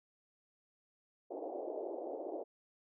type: band-pass noise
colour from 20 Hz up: pink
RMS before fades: -42 dBFS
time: 1.3-2.44 s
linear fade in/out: 20 ms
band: 320 to 740 Hz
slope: 48 dB/octave
effects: none